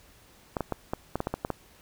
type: clicks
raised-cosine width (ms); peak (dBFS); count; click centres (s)
1; -14; 10; 0.568 / 0.607 / 0.723 / 0.935 / 1.156 / 1.204 / 1.271 / 1.34 / 1.449 / 1.503
effects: pink hiss -57 dBFS RMS until 1.81 s